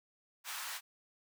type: high-pass noise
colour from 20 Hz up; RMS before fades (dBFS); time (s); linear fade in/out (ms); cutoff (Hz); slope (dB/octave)
pink; -42; 0.44-0.81; 50; 960; 24
effects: none